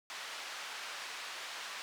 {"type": "band-pass noise", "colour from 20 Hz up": "pink", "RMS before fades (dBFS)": -44, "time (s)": [0.1, 1.82], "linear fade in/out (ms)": 0, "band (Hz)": [1100, 5400], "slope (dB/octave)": 12, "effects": []}